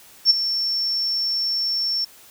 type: tone with ADSR envelope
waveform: sine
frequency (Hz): 5430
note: F8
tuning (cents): -50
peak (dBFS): -8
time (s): 0.25-2.05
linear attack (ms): 51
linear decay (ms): 19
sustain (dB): -12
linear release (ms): 9
effects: white hiss -48 dBFS RMS until 2.3 s